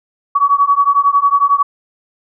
sine beating tone pair, 1126 / 1137 Hz, C#6 / C#6, +27 / +44 cents, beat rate 11 Hz, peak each -12 dBFS, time 0.35-1.63 s, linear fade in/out 10 ms, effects none

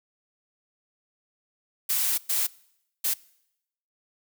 blue noise bursts at uneven times, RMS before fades -25 dBFS, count 3, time 1.89-2.18 / 2.29-2.47 / 3.04-3.14 s, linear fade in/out 10 ms, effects noise-tail reverb RT60 0.8 s tail -23 dB re dry

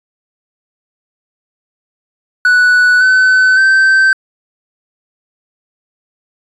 triangle tone with pitch steps, 1480 / 1515.5 / 1551.8 Hz, F#6 / F#6 / G6, 0 / +41 / -18 cents, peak -4 dBFS, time 2.45-4.13 s, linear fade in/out 2 ms, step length 560 ms, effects resampled to 22050 Hz

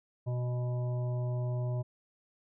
harmonic tone with a mistuned harmonic, 123.47 Hz, B2, in tune, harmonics 1 / 3 / 5 / 7 / 8, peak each -30 / -45 / -42 / -54 / -53 dBFS, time 0.26-1.83 s, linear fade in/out 20 ms, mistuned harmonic 7, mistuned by -20 cents, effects none

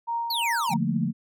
sine tone with tremolo, 932.3 Hz, A#5, in tune, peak -24 dBFS, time 0.07-0.77 s, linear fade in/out 20 ms, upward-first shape triangle, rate 2.9 Hz, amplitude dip 50%
square exponential sweep, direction down, 4604 to 740 Hz, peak -26 dBFS, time 0.3-0.74 s, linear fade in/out 5 ms
sine chord, Bb major seventh, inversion first, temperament just, 145.68 / 174.81 / 218.5 / 233.1 Hz, D3 / F3 / A3 / Bb3, -14 / +2 / -12 / 0 cents, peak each -29 / -27 / -27 / -29 dBFS, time 0.69-1.13 s, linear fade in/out 50 ms
effects none

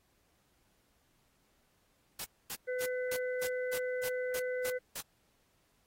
white noise bursts, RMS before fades -40 dBFS, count 10, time 2.19-5.01 s, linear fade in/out 5 ms, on 57 ms, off 250 ms
harmonic tone, 503 Hz, B4, 32 cents sharp, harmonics 1 / 3 / 4, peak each -33 / -43 / -45 dBFS, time 2.67-4.79 s, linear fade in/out 20 ms
effects pink hiss -73 dBFS RMS until 5.86 s + AAC 48 kbps

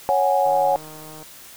sine chord, C# suspended fourth, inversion none, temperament equal, 554.4 / 740 / 830.6 Hz, C#5 / F#5 / G#5, 0 / 0 / 0 cents, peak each -20 dBFS, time 0.09-0.76 s, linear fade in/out 0 ms
click train, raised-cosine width 1 ms, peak -28 dBFS, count 120, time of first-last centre 0.46-1.228 s, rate 155 Hz
effects white hiss -43 dBFS RMS until 1.56 s

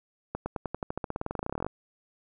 accelerating click train, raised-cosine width 1 ms, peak -17 dBFS, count 26, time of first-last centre 0.35-1.665 s, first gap 110 ms, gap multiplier 0.93, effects none

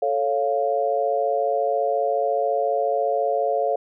sine chord, A augmented, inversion none, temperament equal, 440 / 554.4 / 698.5 Hz, A4 / C#5 / E#5, 0 / 0 / 0 cents, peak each -25 / -23 / -23 dBFS, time 0.02-3.76 s, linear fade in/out 5 ms, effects none

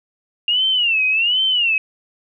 sine tone with vibrato, 2794 Hz, F7, in tune, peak -14 dBFS, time 0.48-1.78 s, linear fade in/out 2 ms, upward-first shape sine, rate 1.3 Hz, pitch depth 180 cents each way, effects none

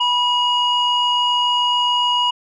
sine tone pair together, 978 / 2887 Hz, B5 / F#7, -17 / -43 cents, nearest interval octave + perfect fifth, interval 1874 cents, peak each -16 dBFS, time 0-2.31 s, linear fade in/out 10 ms, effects tanh soft clip ceiling -10 dBFS

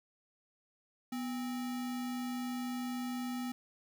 sine tone with sample-and-hold, 246.9 Hz, B3, in tune, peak -35 dBFS, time 1.12-3.52 s, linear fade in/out 5 ms, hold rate 1050 Hz, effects none

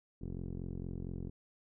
15% pulse tone with low-pass filter, 44.32 Hz, F1, 26 cents sharp, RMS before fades -41 dBFS, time 0.21-1.3 s, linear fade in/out 10 ms, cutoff 300 Hz, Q 4.5, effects none

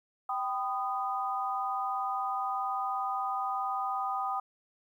sine tone cluster, 779 / 1001 / 1238 Hz, G5 / B5 / D#6, -11 / +23 / -9 cents, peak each -33 / -38 / -33 dBFS, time 0.29-4.4 s, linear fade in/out 5 ms, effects 11-bit

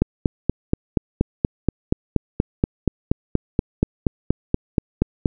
click train, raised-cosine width 3 ms, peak -3 dBFS, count 23, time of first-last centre 0.02-5.258 s, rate 4.2 Hz, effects none

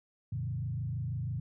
sine tone with frequency modulation, 121.8 Hz, B2, 24 cents flat, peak -32 dBFS, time 0.32-1.4 s, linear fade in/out 5 ms, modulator 26.2 Hz, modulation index 1.2, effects none

